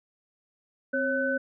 sine tone cluster, 261.6 / 546 / 1509 Hz, C4 / C#5 / F#6, 0 / -26 / +34 cents, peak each -31 / -28 / -28 dBFS, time 0.93-1.38 s, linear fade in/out 10 ms, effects none

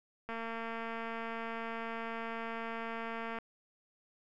click train, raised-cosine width 0.5 ms, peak -26 dBFS, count 707, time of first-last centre 0.29-3.386 s, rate 228 Hz, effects none

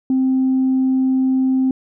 sine tone, 261.6 Hz, C4, in tune, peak -12 dBFS, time 0.1-1.71 s, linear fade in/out 2 ms, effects tanh soft clip ceiling -10 dBFS

